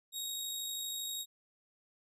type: tone with amplitude modulation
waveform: 20% pulse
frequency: 3770 Hz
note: A#7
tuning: 19 cents sharp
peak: -30 dBFS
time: 0.12-1.26 s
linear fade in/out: 50 ms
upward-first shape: sine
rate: 52.6 Hz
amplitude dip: 30%
effects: none